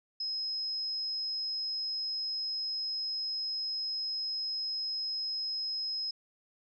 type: tone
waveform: sine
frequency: 5120 Hz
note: D#8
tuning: 49 cents sharp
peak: -32 dBFS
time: 0.2-6.11 s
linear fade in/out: 5 ms
effects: none